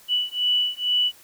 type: beating tone pair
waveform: sine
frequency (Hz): 2960 / 2962.2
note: F#7 / F#7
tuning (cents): 0 / +1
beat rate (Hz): 2.2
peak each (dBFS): -23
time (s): 0.08-1.12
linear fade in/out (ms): 50
effects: white hiss -51 dBFS RMS until 1.23 s